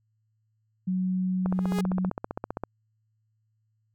sine tone, 185 Hz, F#3, in tune, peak -24 dBFS, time 0.87-2.1 s, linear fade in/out 10 ms
click train, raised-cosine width 1 ms, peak -17 dBFS, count 19, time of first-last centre 1.46-2.636 s, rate 15.3 Hz
sawtooth tone with exponential growth, 414.6 Hz, G#4, 3 cents flat, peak -24 dBFS, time 1.49-1.81 s, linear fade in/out 5 ms, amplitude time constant 69 ms
effects added 109 Hz sine -69 dBFS peak until 3.94 s

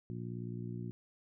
harmonic tone, 59.1 Hz, A#1, 24 cents sharp, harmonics 2 / 3 / 4 / 5 / 6, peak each -41 / -44 / -47 / -52 / -49 dBFS, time 0.1-0.91 s, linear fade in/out 0 ms, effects none

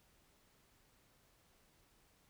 silence, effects pink hiss -71 dBFS RMS until 2.29 s

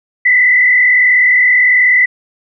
sine tone with frequency modulation, 2000 Hz, B6, 21 cents sharp, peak -6 dBFS, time 0.25-2.06 s, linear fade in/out 10 ms, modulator 41.4 Hz, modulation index 1.2, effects none

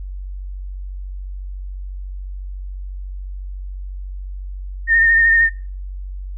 sine tone with vibrato, 1829 Hz, A#6, 33 cents flat, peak -10 dBFS, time 4.87-5.5 s, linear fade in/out 50 ms, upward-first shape sine, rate 13 Hz, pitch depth 28 cents each way, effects noise-tail reverb RT60 0.4 s tail -24 dB re dry + added 47 Hz sine -26 dBFS peak until 6.37 s

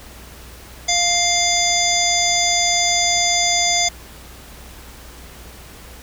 harmonic tone, 699 Hz, F5, 1 cent sharp, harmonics 1 / 3 / 5 / 7 / 9 / 10, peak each -22 / -22 / -22 / -22 / -22 / -22 dBFS, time 0.88-3.89 s, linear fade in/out 10 ms, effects added 60 Hz sine -41 dBFS peak until 6.02 s + pink hiss -41 dBFS RMS until 6.02 s

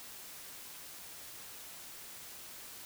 silence, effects white hiss -49 dBFS RMS until 2.85 s

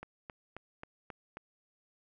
click train, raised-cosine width 0.5 ms, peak -28 dBFS, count 6, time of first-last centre 0.03-1.37 s, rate 3.73 Hz, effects none

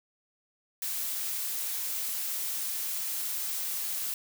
blue noise, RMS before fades -33 dBFS, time 0.82-4.14 s, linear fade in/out 2 ms, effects none

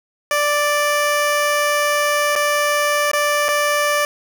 15% pulse tone with dropouts, 587.3 Hz, D5, in tune, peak -9 dBFS, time 0.31-4.05 s, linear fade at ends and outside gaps 1 ms, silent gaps 2.354-2.36 / 3.115-3.133 / 3.484-3.488 s, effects none

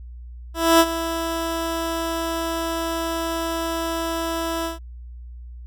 15% pulse tone with ADSR envelope, 330.5 Hz, E4, 5 cents sharp, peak -4 dBFS, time 0.54-4.79 s, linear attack 260 ms, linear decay 49 ms, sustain -13 dB, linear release 140 ms, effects added 60 Hz sine -35 dBFS peak until 5.66 s

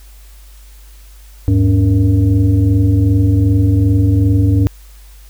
sine tone with frequency modulation, 102.8 Hz, G#2, 17 cents flat, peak -8 dBFS, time 1.48-4.67 s, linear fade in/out 0 ms, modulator 183 Hz, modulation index 0.93, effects added 50 Hz sine -36 dBFS peak until 5.29 s + white hiss -47 dBFS RMS until 5.29 s

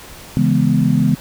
sine chord, C# minor seventh, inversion none, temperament equal, 138.59 / 164.81 / 207.7 / 246.9 Hz, C#3 / E3 / G#3 / B3, 0 / 0 / 0 / 0 cents, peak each -17 dBFS, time 0.37-1.15 s, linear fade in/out 0 ms, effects pink hiss -37 dBFS RMS until 1.2 s

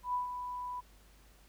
sine tone with ADSR envelope, 990 Hz, B5, 4 cents sharp, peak -29 dBFS, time 0.03-0.81 s, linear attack 110 ms, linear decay 130 ms, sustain -8 dB, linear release 17 ms, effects added 50 Hz sine -59 dBFS peak until 1.48 s + pink hiss -64 dBFS RMS until 1.48 s

